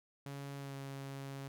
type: tone with pitch glide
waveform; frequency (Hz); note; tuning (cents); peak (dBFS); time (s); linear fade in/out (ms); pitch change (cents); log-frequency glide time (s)
sawtooth; 140 to 137.28; C#3 to C#3; +18 to -16; -39; 0.26-1.48; 2; -34; 0.57-0.76
effects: none